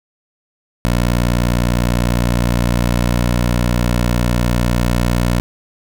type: tone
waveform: 15% pulse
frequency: 59.8 Hz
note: A#1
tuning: 45 cents sharp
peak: -7 dBFS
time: 0.85-5.4 s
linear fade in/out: 0 ms
effects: none